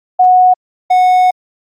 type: tone pair in turn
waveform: sine / triangle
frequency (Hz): 734 / 734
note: F#5 / F#5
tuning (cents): -14 / -14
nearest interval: unison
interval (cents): 0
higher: neither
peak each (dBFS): -4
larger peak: neither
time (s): 0.19-0.54 / 0.9-1.31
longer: second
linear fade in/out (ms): 10
effects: Opus 32 kbps